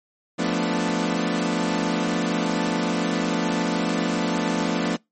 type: chord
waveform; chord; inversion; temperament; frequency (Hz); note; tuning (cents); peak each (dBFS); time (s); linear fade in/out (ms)
sawtooth; B half-diminished seventh; second; equal; 174.61 / 220 / 246.9 / 293.7; F3 / A3 / B3 / D4; 0 / 0 / 0 / 0; -23; 0.38-4.97; 20
effects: noise-tail reverb RT60 0.2 s tail -26 dB re dry + MP3 32 kbps